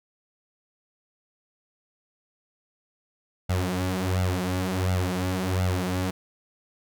sawtooth tone with flanger, 92.2 Hz, F#2, 6 cents flat, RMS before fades -26 dBFS, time 3.49-6.11 s, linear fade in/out 10 ms, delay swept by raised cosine 1.4 to 7.4 ms, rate 1.4 Hz, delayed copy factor +0.9, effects none

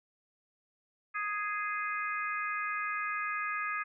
harmonic tone, 415.3 Hz, G#4, in tune, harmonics 3 / 4 / 5 / 6, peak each -35 / -37 / -39 / -41 dBFS, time 1.14-3.84 s, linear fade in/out 20 ms, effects none

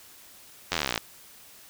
slowing click train, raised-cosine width 0.2 ms, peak -8 dBFS, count 19, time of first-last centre 0.72-0.978 s, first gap 11 ms, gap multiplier 1.03, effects white hiss -51 dBFS RMS until 1.69 s

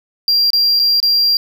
triangle tone with dropouts, 4755 Hz, D8, 21 cents sharp, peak -9 dBFS, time 0.28-1.37 s, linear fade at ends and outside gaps 1 ms, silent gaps 0.504-0.532 / 0.793-0.797 / 1.002-1.028 s, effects 8-bit

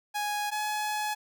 sawtooth tone pair in turn, 830.6 / 845.6 Hz, G#5 / G#5, 0 / +31 cents, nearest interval unison, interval 31 cents, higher second, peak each -25 dBFS, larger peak neither, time 0.14-0.51 / 0.51-1.15 s, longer second, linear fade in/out 20 ms, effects none

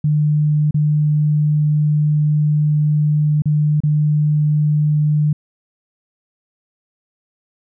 sine tone with dropouts, 150.3 Hz, D3, 40 cents sharp, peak -12 dBFS, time 0.04-5.33 s, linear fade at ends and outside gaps 5 ms, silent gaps 0.71-0.743 / 3.421-3.456 / 3.804-3.835 s, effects none

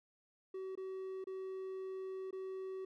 triangle tone with dropouts, 379.3 Hz, F#4, 43 cents sharp, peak -39 dBFS, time 0.54-2.85 s, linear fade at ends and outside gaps 5 ms, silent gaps 0.754-0.774 / 1.242-1.27 / 2.309-2.327 s, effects none

